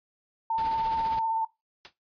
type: tone with vibrato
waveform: sine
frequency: 897 Hz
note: A5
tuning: 33 cents sharp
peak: -24 dBFS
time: 0.5-1.45 s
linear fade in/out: 5 ms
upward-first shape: sine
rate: 16 Hz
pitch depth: 21 cents each way
type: noise with tremolo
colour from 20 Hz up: pink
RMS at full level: -39 dBFS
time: 0.58-1.19 s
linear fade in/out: 0 ms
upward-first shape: sine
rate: 15 Hz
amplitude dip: 50%
type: noise with exponential decay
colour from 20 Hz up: white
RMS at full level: -37 dBFS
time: 1.85-1.93 s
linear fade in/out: 0 ms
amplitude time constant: 17 ms
effects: noise-tail reverb RT60 0.2 s tail -19 dB re dry + resampled to 11025 Hz